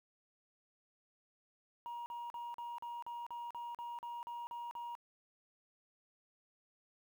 sine tone bursts, 949 Hz, A#5, 31 cents sharp, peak -39 dBFS, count 13, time 1.86-4.952 s, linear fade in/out 0 ms, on 200 ms, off 41 ms, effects tanh soft clip ceiling -40 dBFS + 11-bit

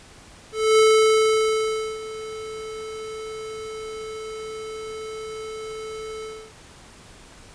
square tone with ADSR envelope, 437.1 Hz, A4, 11 cents flat, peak -13 dBFS, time 0.52-6.53 s, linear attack 260 ms, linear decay 1200 ms, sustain -19 dB, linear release 290 ms, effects pink hiss -47 dBFS RMS until 7.54 s + resampled to 22050 Hz

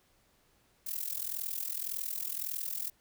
violet noise with amplitude modulation, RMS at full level -33 dBFS, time 0.86-2.9 s, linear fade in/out 10 ms, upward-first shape sine, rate 41.8 Hz, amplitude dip 85%, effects pink hiss -69 dBFS RMS until 3 s

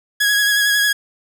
sawtooth tone with vibrato, 1664 Hz, G#6, 3 cents sharp, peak -10 dBFS, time 0.2-0.93 s, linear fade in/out 10 ms, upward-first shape sine, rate 11 Hz, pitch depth 23 cents each way, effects none

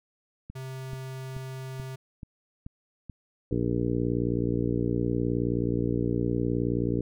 click train, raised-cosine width 5 ms, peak -27 dBFS, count 8, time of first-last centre 0.5-3.53 s, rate 2.31 Hz
square tone, 131.5 Hz, C3, 9 cents sharp, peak -36 dBFS, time 0.55-1.96 s, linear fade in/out 10 ms
harmonic tone, 59.2 Hz, A#1, 27 cents sharp, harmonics 1 / 2 / 3 / 4 / 5 / 6 / 7 / 8, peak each -36 / -30 / -32 / -34 / -30 / -35 / -33 / -36 dBFS, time 3.51-7.01 s, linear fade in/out 5 ms
effects none

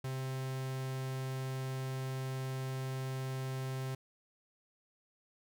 45% pulse tone, 131.6 Hz, C3, 10 cents sharp, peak -36 dBFS, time 0.04-3.95 s, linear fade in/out 5 ms, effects none

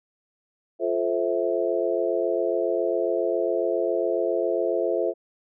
sine chord, F major seventh, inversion none, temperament just, 349.2 / 436.5 / 523.8 / 654.8 Hz, F4 / A4 / C5 / E5, 0 / -14 / +2 / -12 cents, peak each -27 dBFS, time 0.79-5.14 s, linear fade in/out 50 ms, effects none

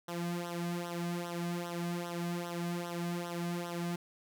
sawtooth tone with flanger, 172.9 Hz, F3, 17 cents flat, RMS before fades -37 dBFS, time 0.08-3.96 s, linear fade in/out 5 ms, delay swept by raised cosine 0.42 to 2.22 ms, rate 2.5 Hz, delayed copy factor -0.8, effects none

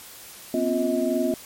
sine tone cluster, 245.4 / 267.8 / 350.5 / 636 Hz, B3 / C4 / F4 / D#5, -11 / +40 / +6 / +38 cents, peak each -26 dBFS, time 0.54-1.34 s, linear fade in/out 2 ms, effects white hiss -43 dBFS RMS until 1.45 s + MP3 64 kbps

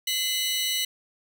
sawtooth tone cluster, 2046 / 2968 / 3908 / 4269 Hz, C7 / F#7 / B7 / C8, -39 / +5 / -19 / +34 cents, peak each -30 / -24 / -27 / -32 dBFS, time 0.07-0.85 s, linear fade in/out 5 ms, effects none

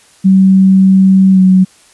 sine tone with pitch glide, 190.8 to 186.87 Hz, G3 to F#3, -47 to +17 cents, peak -3 dBFS, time 0.24-1.65 s, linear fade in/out 20 ms, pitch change -36 cents, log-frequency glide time 1.32-1.4 s, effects white hiss -45 dBFS RMS until 1.93 s + resampled to 24000 Hz

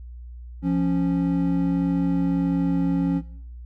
triangle tone pair together, 174.3 / 275.9 Hz, F3 / C#4, -3 / -8 cents, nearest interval minor sixth, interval 795 cents, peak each -20 dBFS, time 0.62-3.22 s, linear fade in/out 50 ms, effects noise-tail reverb RT60 0.6 s tail -18 dB re dry + added 60 Hz sine -36 dBFS peak until 3.65 s

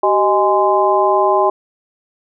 harmonic tone with a mistuned harmonic, 207 Hz, G#3, 5 cents flat, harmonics 2 / 3 / 4 / 5, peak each -16 / -16 / -16 / -16 dBFS, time 0.03-1.5 s, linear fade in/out 5 ms, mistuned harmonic 2, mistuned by -130 cents, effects none

